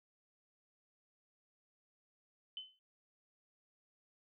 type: tone with exponential decay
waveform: sine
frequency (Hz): 3043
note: F#7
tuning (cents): +48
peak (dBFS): -39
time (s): 2.57-2.79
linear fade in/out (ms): 1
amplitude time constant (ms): 47
effects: none